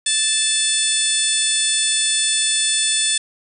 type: harmonic tone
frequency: 878 Hz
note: A5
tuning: 4 cents flat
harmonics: 2 / 3 / 4 / 5 / 6 / 7 / 8 / 9 / 10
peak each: -29 / -29 / -21 / -28 / -28 / -32 / -29 / -25 / -20 dBFS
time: 0.06-3.18 s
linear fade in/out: 5 ms
effects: none